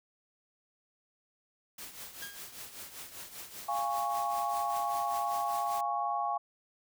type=noise with tremolo; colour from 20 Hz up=white; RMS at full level=-43 dBFS; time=1.78-5.81 s; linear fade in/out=5 ms; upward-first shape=triangle; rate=5.1 Hz; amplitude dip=70%
type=tone with exponential decay; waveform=sawtooth; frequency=1624 Hz; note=G#6; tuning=39 cents flat; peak=-35 dBFS; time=2.22-2.56 s; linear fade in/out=5 ms; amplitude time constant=72 ms
type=chord; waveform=sine; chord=Db major; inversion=first; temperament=equal with one note detuned; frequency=698.5 / 821.1 / 1108.7 Hz; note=F5 / Ab5 / Db6; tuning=0 / -20 / 0 cents; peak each=-35 / -33 / -34 dBFS; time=3.68-6.38 s; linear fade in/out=10 ms
effects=none